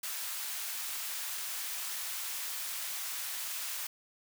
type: high-pass noise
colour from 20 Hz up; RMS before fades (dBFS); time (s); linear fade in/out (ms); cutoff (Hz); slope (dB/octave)
white; -38; 0.03-3.87; 5; 990; 12
effects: none